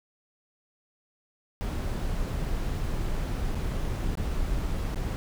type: noise with dropouts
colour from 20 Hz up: brown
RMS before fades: -29 dBFS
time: 1.61-5.16 s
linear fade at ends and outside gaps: 0 ms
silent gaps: 3.546-3.553 / 4.153-4.173 / 4.945-4.958 s
effects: none